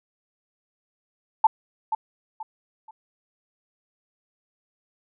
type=tone with echo; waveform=sine; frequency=880 Hz; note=A5; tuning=in tune; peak=-11 dBFS; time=1.44-1.47 s; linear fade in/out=5 ms; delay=480 ms; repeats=3; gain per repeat=-10 dB; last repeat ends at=2.91 s; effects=none